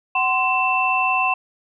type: tone cluster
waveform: sine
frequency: 754 / 1039 / 2670 Hz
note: F#5 / C6 / E7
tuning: +32 / -12 / +22 cents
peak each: -22 / -21 / -20 dBFS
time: 0.15-1.34 s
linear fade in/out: 5 ms
effects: none